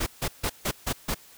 pink noise bursts, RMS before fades -27 dBFS, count 6, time 0-1.146 s, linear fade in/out 10 ms, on 66 ms, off 150 ms, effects white hiss -52 dBFS RMS until 1.37 s

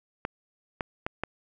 clicks, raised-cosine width 0.5 ms, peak -14 dBFS, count 4, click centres 0.251 / 0.808 / 1.065 / 1.236 s, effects none

